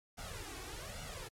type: noise with flanger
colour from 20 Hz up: pink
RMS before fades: -45 dBFS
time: 0.17-1.29 s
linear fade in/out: 20 ms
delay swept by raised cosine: 1.4 to 2.7 ms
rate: 1.2 Hz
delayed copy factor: +0.95
effects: low-pass 11000 Hz 12 dB/octave + MP3 96 kbps